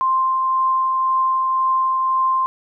sine tone with tremolo, 1048 Hz, C6, 2 cents sharp, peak -14 dBFS, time 0.01-2.46 s, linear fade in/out 0 ms, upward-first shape triangle, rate 1.9 Hz, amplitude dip 25%, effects none

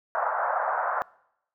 pink band-pass noise, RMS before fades -27 dBFS, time 0.15-1.02 s, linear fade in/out 0 ms, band 600 to 1500 Hz, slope 48 dB/octave, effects noise-tail reverb RT60 0.8 s tail -24 dB re dry

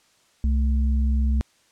sine tone pair together, 65.3 / 220 Hz, C2 / A3, -3 / 0 cents, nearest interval octave + major sixth, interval 2103 cents, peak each -18 / -29 dBFS, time 0.44-1.41 s, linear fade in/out 0 ms, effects white hiss -61 dBFS RMS until 1.71 s + low-pass 8000 Hz 12 dB/octave

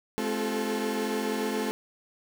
35% pulse tone cluster, 213.9 / 262.2 / 344.5 / 391 / 434.8 Hz, A3 / C4 / F4 / G4 / A4, -49 / +4 / -24 / -4 / -21 cents, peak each -31 / -32 / -35 / -39 / -30 dBFS, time 0.18-1.71 s, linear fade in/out 0 ms, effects none

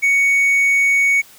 triangle tone, 2230 Hz, C#7, 10 cents sharp, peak -10 dBFS, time 0.02-1.22 s, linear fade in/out 20 ms, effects white hiss -45 dBFS RMS until 1.38 s

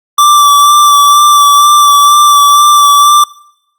square tone with vibrato, 1166 Hz, D6, 13 cents flat, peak -3 dBFS, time 0.18-3.24 s, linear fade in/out 5 ms, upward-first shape sine, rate 2.1 Hz, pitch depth 22 cents each way, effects noise-tail reverb RT60 0.8 s tail -23 dB re dry + Opus 48 kbps

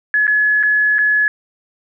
sine tone with dropouts, 1700 Hz, G#6, 40 cents sharp, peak -11 dBFS, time 0.14-1.28 s, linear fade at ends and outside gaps 1 ms, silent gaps 0.269-0.278 / 0.629-0.634 / 0.984-0.989 s, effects none

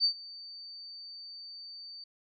sine tone with ADSR envelope, 4588 Hz, D8, 41 cents flat, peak -21 dBFS, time 0-2.04 s, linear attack 42 ms, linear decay 89 ms, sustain -22 dB, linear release 4 ms, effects none

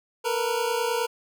25% pulse tone pair together, 455.9 / 485.5 Hz, A#4 / B4, -39 / -30 cents, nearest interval minor second, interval 109 cents, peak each -23 dBFS, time 0.24-1.07 s, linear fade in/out 20 ms, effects none

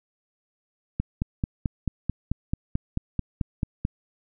click train, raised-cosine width 5 ms, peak -12 dBFS, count 14, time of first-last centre 1-3.851 s, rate 4.56 Hz, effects none

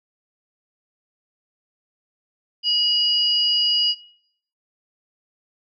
sine tone pair together, 2900 / 4877 Hz, F#7 / D#8, -35 / -35 cents, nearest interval major sixth, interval 900 cents, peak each -20 dBFS, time 2.63-3.95 s, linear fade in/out 50 ms, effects noise-tail reverb RT60 0.7 s tail -20 dB re dry

